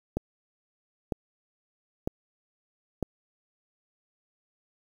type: click train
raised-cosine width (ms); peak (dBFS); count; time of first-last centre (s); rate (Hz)
2; -14; 4; 0.17-3.027; 1.05
effects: 8-bit